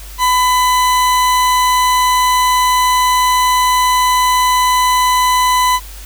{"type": "tone", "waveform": "40% pulse", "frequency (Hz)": 1002, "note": "B5", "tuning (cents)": 25, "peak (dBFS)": -9, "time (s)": [0.18, 5.8], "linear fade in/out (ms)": 50, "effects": ["added 50 Hz sine -30 dBFS peak until 6.05 s", "white hiss -36 dBFS RMS until 6.05 s"]}